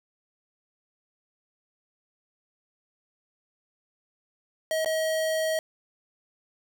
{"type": "tone with dropouts", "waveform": "square", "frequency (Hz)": 636, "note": "D#5", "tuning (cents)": 38, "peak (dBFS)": -25, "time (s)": [4.71, 5.59], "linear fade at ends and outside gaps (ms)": 1, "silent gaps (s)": [4.847, 4.859], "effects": []}